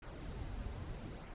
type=noise with flanger; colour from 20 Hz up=brown; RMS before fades=-45 dBFS; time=0.02-1.34 s; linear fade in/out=5 ms; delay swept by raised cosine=0.25 to 6.25 ms; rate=0.79 Hz; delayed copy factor=-0.5; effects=resampled to 8000 Hz